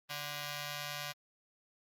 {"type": "ring-modulated tone", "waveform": "5% pulse", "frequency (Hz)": 440, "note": "A4", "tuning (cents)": 0, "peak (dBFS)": -24, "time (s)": [0.09, 1.13], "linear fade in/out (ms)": 20, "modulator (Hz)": 295, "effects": ["Opus 24 kbps"]}